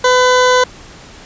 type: tone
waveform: 20% pulse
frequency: 503 Hz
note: B4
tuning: 32 cents sharp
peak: -3 dBFS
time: 0.04-0.64 s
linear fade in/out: 5 ms
effects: pink hiss -37 dBFS RMS until 1.25 s + resampled to 16000 Hz